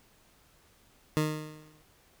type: tone with exponential decay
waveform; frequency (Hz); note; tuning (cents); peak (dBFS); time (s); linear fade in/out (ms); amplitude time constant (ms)
20% pulse; 153.9; D#3; -19; -18; 1.17-1.82; 0; 140
effects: pink hiss -63 dBFS RMS until 2.2 s